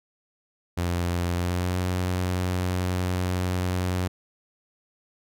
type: tone with pitch glide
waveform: sawtooth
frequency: 87.31 to 90.97 Hz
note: F2 to F#2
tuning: 0 to -29 cents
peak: -20 dBFS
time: 0.77-4.08 s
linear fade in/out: 10 ms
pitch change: +71 cents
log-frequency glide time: 1.32-1.77 s
effects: none